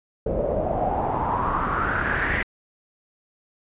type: noise with low-pass filter sweep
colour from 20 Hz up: pink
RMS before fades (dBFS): -24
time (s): 0.26-2.43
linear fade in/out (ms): 5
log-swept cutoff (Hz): 500 to 2000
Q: 6.2
effects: resampled to 8000 Hz